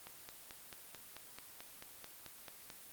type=click train; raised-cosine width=0.2 ms; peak=-30 dBFS; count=13; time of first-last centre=0.07-2.702 s; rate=4.56 Hz; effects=white hiss -55 dBFS RMS until 2.92 s + Opus 24 kbps